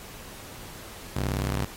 sawtooth ring-modulated tone, 98 Hz, G2, in tune, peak -19 dBFS, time 1.16-1.65 s, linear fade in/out 0 ms, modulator 29.7 Hz, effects pink hiss -44 dBFS RMS until 1.76 s + AAC 48 kbps

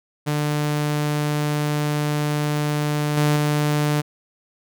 sawtooth tone with level steps, 148.7 Hz, D3, 22 cents sharp, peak -16 / -12 / -14 dBFS, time 0.26-4.02 s, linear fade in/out 20 ms, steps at 3.17 / 3.36 s, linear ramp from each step 5 ms, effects none

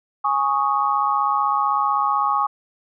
sine chord, Ab suspended fourth, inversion none, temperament equal, 830.6 / 1108.7 / 1244.5 Hz, Ab5 / Db6 / Eb6, 0 / 0 / 0 cents, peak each -22 / -20 / -23 dBFS, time 0.24-2.47 s, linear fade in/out 10 ms, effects none

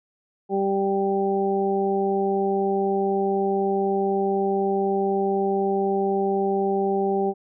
harmonic tone, 196 Hz, G3, in tune, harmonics 1 / 2 / 3 / 4, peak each -27 / -22 / -33 / -26 dBFS, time 0.49-7.34 s, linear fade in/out 50 ms, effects none

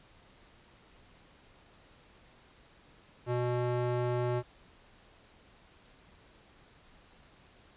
square tone with band-pass filter, 122.5 Hz, B2, 14 cents flat, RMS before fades -31 dBFS, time 3.26-4.43 s, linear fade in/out 50 ms, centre 500 Hz, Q 0.73, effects pink hiss -60 dBFS RMS until 7.76 s + resampled to 8000 Hz

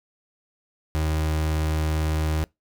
35% pulse tone, 77.9 Hz, D#2, 3 cents sharp, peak -20 dBFS, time 0.95-2.44 s, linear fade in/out 0 ms, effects noise-tail reverb RT60 0.2 s tail -25 dB re dry

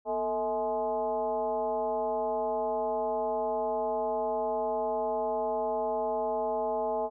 sine tone with frequency modulation, 645 Hz, E5, 38 cents flat, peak -27 dBFS, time 0.05-7.1 s, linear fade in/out 50 ms, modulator 200 Hz, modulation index 1.3, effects none

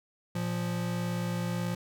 square tone pair together, 116.54 / 175 Hz, A#2 / F3, 0 / +4 cents, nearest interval perfect fifth, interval 704 cents, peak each -35 / -32 dBFS, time 0.35-1.75 s, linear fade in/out 5 ms, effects none

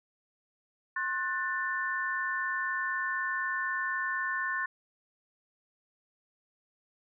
sine chord, F# diminished, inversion second, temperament just, 1065.6 / 1480 / 1776 Hz, C6 / F#6 / A6, +31 / 0 / +16 cents, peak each -35 / -35 / -32 dBFS, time 0.96-4.66 s, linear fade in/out 5 ms, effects none

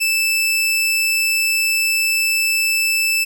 sawtooth tone, 2637 Hz, E7, in tune, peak -12 dBFS, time 0-3.25 s, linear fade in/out 20 ms, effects none

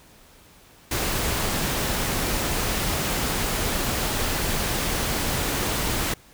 pink noise, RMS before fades -25 dBFS, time 0.91-6.14 s, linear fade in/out 5 ms, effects pink hiss -52 dBFS RMS until 6.33 s

